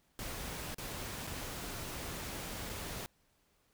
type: noise with dropouts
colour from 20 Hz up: pink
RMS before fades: -42 dBFS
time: 0.19-3.06 s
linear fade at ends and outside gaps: 0 ms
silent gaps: 0.745-0.783 / 1.269-1.273 / 2.694-2.698 s
effects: pink hiss -73 dBFS RMS until 3.73 s